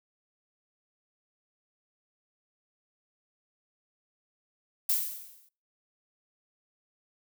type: noise with exponential decay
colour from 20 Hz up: violet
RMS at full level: -24 dBFS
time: 4.89-5.49 s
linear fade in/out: 5 ms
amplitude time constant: 130 ms
effects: noise-tail reverb RT60 0.4 s tail -25 dB re dry